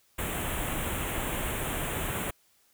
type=band-stop noise; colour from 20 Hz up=pink; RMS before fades=-32 dBFS; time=0.18-2.31 s; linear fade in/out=10 ms; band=3400 to 7300 Hz; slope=48 dB/octave; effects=white hiss -66 dBFS RMS until 2.73 s